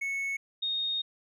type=tone pair in turn; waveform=triangle / sine; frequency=2205 / 3708 Hz; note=C#7 / A#7; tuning=-10 / -10 cents; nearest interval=major sixth; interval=900 cents; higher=second; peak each=-28 dBFS; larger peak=neither; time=0.01-0.37 / 0.62-1.02 s; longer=second; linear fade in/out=10 ms; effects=none